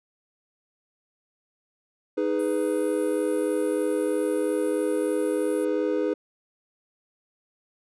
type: chord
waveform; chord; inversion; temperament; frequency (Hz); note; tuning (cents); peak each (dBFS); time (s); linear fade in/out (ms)
triangle; G# minor; second; just; 311.5 / 415.3 / 498.4; D#4 / G#4 / B4; +2 / 0 / +16; -25; 2.17-6.14; 10
type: high-pass noise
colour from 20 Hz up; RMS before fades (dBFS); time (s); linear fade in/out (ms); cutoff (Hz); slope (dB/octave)
white; -37; 2.39-5.65; 5; 9800; 48
effects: resampled to 24000 Hz